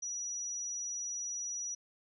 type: tone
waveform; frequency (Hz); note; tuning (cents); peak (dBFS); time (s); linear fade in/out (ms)
sine; 5840; F#8; -24; -36; 0.02-1.75; 10
effects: none